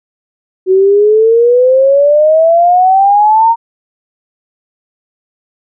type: exponential sweep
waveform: sine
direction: up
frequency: 370 to 932.3 Hz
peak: -4 dBFS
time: 0.66-3.56 s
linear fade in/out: 50 ms
effects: none